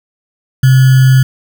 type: tone with sample-and-hold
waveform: sine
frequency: 130.9 Hz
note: C3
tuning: 1 cent sharp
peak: -3 dBFS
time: 0.63-1.23 s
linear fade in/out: 5 ms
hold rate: 1575 Hz
effects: none